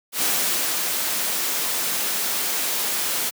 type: noise with ADSR envelope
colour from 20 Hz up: white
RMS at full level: -21 dBFS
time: 0.12-3.31 s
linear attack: 100 ms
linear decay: 550 ms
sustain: -3 dB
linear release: 27 ms
effects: high-pass 200 Hz 12 dB/octave